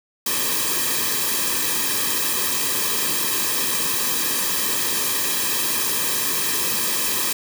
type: noise with comb filter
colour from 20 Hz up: white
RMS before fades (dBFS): -22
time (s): 0.26-7.33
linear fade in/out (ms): 5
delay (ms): 1.4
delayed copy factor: -0.9
effects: none